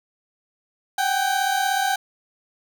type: tone pair together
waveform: 30% pulse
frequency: 760 / 796.6 Hz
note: F#5 / G5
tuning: +46 / +28 cents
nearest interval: minor second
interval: 82 cents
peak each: -20 / -20 dBFS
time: 0.98-1.96 s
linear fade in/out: 5 ms
effects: none